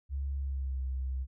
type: tone with pitch glide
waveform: sine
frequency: 69 to 65.28 Hz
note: C#2 to C2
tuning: -7 to -3 cents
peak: -31 dBFS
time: 0.09-1.27 s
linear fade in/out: 50 ms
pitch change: -96 cents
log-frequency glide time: 0.37-0.82 s
effects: none